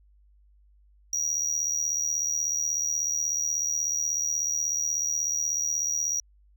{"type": "tone with amplitude modulation", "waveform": "triangle", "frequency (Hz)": 5760, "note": "F#8", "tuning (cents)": -47, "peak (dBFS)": -21, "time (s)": [1.13, 6.2], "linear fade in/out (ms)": 2, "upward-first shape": "sine", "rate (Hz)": 76.4, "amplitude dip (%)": 65, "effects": ["added 50 Hz sine -56 dBFS peak until 6.56 s"]}